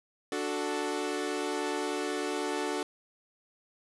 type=chord; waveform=sawtooth; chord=D major; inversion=none; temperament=equal; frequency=293.7 / 370 / 440 Hz; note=D4 / F#4 / A4; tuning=0 / 0 / 0 cents; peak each=-31 dBFS; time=0.32-2.83 s; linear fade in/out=2 ms; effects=resampled to 24000 Hz + 9-bit